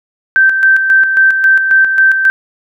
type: tone with tremolo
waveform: sine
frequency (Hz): 1557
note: G6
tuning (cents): -12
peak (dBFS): -4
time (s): 0.36-2.3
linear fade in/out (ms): 0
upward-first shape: square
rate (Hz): 3.7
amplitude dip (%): 50
effects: none